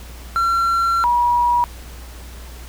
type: tone pair in turn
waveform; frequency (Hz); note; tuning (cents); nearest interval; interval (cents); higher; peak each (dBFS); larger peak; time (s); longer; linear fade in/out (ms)
triangle / sine; 1362 / 963.1; F6 / B5; -44 / -44; tritone; 600; first; -13; neither; 0.36-1.04 / 1.04-1.64; first; 0
effects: added 60 Hz sine -34 dBFS peak until 2.68 s + pink hiss -41 dBFS RMS until 2.68 s